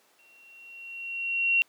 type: tone with exponential growth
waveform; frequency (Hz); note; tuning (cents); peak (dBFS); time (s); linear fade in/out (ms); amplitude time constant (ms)
sine; 2740; F7; -34; -18; 0.19-1.62; 0; 310
effects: pink hiss -63 dBFS RMS until 1.68 s + high-pass 400 Hz 12 dB/octave